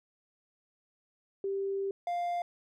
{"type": "tone pair in turn", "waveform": ["sine", "triangle"], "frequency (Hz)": [392.4, 699.2], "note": ["G4", "F5"], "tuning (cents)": [2, 2], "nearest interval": "minor seventh", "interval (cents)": 1000, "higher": "second", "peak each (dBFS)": [-30, -28], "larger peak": "second", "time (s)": [[1.44, 1.91], [2.07, 2.42]], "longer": "first", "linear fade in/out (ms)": 2, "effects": []}